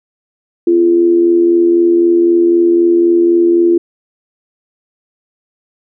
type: tone with amplitude modulation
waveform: sine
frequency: 343.3 Hz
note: F4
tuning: 30 cents flat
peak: -4 dBFS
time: 0.67-3.78 s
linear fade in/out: 5 ms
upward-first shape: sine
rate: 83.9 Hz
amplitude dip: 50%
effects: none